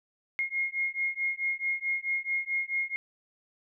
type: beating tone pair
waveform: sine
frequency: 2144 / 2148.6 Hz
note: C7 / C7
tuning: +42 / +45 cents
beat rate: 4.6 Hz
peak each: -31 dBFS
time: 0.39-2.96 s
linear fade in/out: 0 ms
effects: none